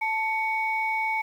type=tone pair together; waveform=sine; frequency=880 / 2234 Hz; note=A5 / C#7; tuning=0 / +13 cents; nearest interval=octave + major third; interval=1613 cents; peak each=-26 dBFS; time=0.01-1.22 s; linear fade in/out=10 ms; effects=tanh soft clip ceiling -16 dBFS + 9-bit